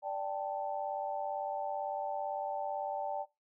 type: chord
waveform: sine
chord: D suspended fourth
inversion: none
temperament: just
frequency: 587.3 / 783.1 / 881 Hz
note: D5 / G5 / A5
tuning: 0 / -2 / +2 cents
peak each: -38 / -37 / -40 dBFS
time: 0.02-3.26 s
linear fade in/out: 50 ms
effects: noise-tail reverb RT60 0.2 s tail -17 dB re dry